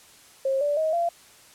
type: tone with pitch steps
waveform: sine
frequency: 537 / 582.2 / 631.3 / 684.4 Hz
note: C5 / D5 / D#5 / F5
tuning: +45 / -15 / +25 / -35 cents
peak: -21 dBFS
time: 0.45-1.09 s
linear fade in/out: 5 ms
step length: 160 ms
effects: white hiss -52 dBFS RMS until 1.54 s + low-pass 11000 Hz 12 dB/octave